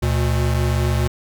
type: tone pair together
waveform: square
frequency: 72.84 / 119.8 Hz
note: D2 / A#2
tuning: -14 / +48 cents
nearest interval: major sixth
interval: 862 cents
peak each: -20 dBFS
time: 0.02-1.08 s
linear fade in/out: 10 ms
effects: none